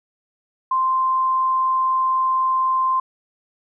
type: tone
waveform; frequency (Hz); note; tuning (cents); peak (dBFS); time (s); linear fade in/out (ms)
sine; 1044; C6; -4; -16; 0.71-3; 5
effects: none